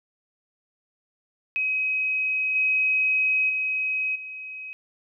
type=tone with level steps; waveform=sine; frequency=2536 Hz; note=D#7; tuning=32 cents sharp; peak=-22 / -19 / -23 / -34 dBFS; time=1.56-4.73 s; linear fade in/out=0 ms; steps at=2.55 / 3.49 / 4.15 s; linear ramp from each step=10 ms; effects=none